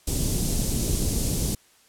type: band-stop noise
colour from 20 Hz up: pink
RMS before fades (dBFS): -24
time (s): 0.07-1.55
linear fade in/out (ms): 5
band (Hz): 300 to 6800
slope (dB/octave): 12
effects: white hiss -58 dBFS RMS until 1.88 s + low-pass 11000 Hz 12 dB/octave